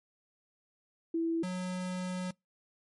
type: tone pair in turn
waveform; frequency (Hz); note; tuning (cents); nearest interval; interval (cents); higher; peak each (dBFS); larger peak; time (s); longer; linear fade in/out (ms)
sine / square; 330.3 / 182.88; E4 / F#3; +4 / -20; minor seventh; 1024; first; -28 / -34; first; 1.14-1.43 / 1.43-2.31; second; 5
effects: noise-tail reverb RT60 0.2 s tail -26 dB re dry + MP3 48 kbps